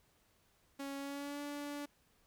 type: tone with pitch glide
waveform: sawtooth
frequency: 277.2 to 289.1 Hz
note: C#4 to D4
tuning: 0 to -27 cents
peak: -37 dBFS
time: 0.79-1.86 s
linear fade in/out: 10 ms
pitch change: +73 cents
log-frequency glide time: 0.98-1.41 s
effects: pink hiss -72 dBFS RMS until 2.26 s